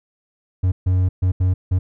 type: tone bursts at uneven times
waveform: triangle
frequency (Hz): 92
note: F#2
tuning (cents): -9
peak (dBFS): -12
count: 5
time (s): 0.63-0.72 / 0.86-1.09 / 1.22-1.32 / 1.4-1.54 / 1.71-1.79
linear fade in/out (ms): 10
effects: none